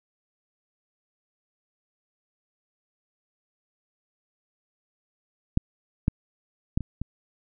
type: clicks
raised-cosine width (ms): 5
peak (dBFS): -7 / -8 / -10 / -20 / -18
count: 5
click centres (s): 5.574 / 6.081 / 6.775 / 6.807 / 7.016
effects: none